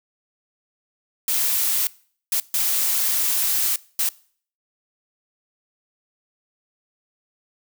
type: noise bursts at uneven times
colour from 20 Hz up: blue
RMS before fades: -21 dBFS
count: 4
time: 1.28-1.87 / 2.32-2.4 / 2.54-3.76 / 3.99-4.09 s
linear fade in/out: 2 ms
effects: noise-tail reverb RT60 0.5 s tail -22 dB re dry